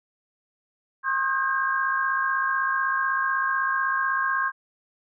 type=tone cluster; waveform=sine; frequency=1074 / 1246 / 1555 / 1611 Hz; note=C6 / D#6 / G6 / G6; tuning=+45 / +2 / -14 / +47 cents; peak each=-25 / -34 / -32 / -25 dBFS; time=1.03-4.52 s; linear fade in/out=50 ms; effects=none